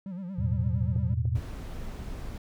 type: tone with vibrato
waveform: triangle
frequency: 185 Hz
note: F#3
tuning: in tune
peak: -32 dBFS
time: 0.06-1.14 s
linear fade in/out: 2 ms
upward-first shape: sine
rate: 8.7 Hz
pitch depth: 120 cents each way
type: chord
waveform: sine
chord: E suspended fourth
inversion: none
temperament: equal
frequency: 82.41 / 110 / 123.47 Hz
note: E2 / A2 / B2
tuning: 0 / 0 / 0 cents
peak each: -29 dBFS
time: 0.38-1.4 s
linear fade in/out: 10 ms
type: clicks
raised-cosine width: 2 ms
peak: -31 dBFS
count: 2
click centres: 0.962 / 1.254 s
type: noise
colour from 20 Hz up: brown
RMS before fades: -37 dBFS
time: 1.35-2.38 s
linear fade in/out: 5 ms
effects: none